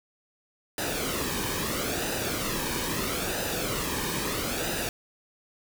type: noise with flanger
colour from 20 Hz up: pink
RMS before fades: -30 dBFS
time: 0.78-4.89 s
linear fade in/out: 2 ms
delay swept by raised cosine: 0.9 to 1.49 ms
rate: 0.76 Hz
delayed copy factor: -0.6
effects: none